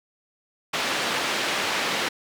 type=band-pass noise; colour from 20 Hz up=white; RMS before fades=-26 dBFS; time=0.73-2.09 s; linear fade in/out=10 ms; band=200 to 3200 Hz; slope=12 dB/octave; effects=none